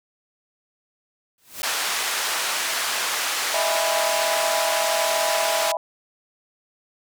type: noise with exponential growth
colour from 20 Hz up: white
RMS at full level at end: -28 dBFS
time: 1.38-1.62 s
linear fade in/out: 1 ms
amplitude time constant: 51 ms
type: band-pass noise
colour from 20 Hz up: pink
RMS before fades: -25 dBFS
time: 1.63-5.72 s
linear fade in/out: 5 ms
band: 970 to 11000 Hz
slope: 12 dB/octave
type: chord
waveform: sine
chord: E major seventh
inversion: third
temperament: just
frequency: 618.1 / 659.3 / 824.1 / 988.9 Hz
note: D#5 / E5 / G#5 / B5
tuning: -12 / 0 / -14 / +2 cents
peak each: -28 / -25 / -29 / -29 dBFS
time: 3.54-5.77 s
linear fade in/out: 2 ms
effects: none